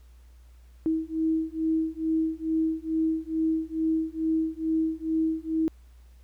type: beating tone pair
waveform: sine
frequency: 319.2 / 321.5 Hz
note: D#4 / E4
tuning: +44 / -43 cents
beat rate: 2.3 Hz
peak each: -27 dBFS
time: 0.86-5.68 s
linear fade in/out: 0 ms
effects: added 60 Hz sine -49 dBFS peak until 6.23 s + pink hiss -66 dBFS RMS until 6.23 s